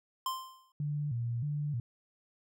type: tone with exponential decay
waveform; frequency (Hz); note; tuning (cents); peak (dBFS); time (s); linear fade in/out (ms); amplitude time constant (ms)
square; 1044; C6; -4; -30; 0.26-0.72; 2; 100
type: tone with vibrato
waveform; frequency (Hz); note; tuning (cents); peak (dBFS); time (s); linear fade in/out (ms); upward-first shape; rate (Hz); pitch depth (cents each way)
sine; 131.9; C3; +14; -31; 0.8-1.8; 2; square; 1.6; 190
effects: none